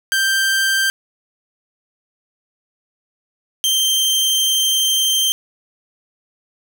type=tone pair in turn; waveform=sawtooth; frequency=1572 / 3144 Hz; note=G6 / G7; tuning=+4 / +4 cents; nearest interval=octave; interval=1200 cents; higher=second; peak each=-11 dBFS; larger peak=neither; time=0.12-0.9 / 3.64-5.32 s; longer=second; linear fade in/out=0 ms; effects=none